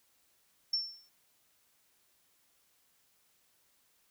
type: tone with exponential decay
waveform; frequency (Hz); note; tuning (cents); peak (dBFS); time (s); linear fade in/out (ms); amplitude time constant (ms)
sine; 5410; E8; +44; -26; 0.73-1.09; 5; 77
effects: white hiss -71 dBFS RMS until 4.1 s